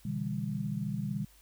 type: chord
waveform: sine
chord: E minor seventh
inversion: second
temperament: equal with one note detuned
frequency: 123.47 / 146.83 / 164.81 / 200.5 Hz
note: B2 / D3 / E3 / G3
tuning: 0 / 0 / 0 / +39 cents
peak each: -38 / -37 / -39 / -35 dBFS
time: 0.05-1.25 s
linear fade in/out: 5 ms
effects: added 50 Hz sine -60 dBFS peak until 1.41 s + white hiss -62 dBFS RMS until 1.41 s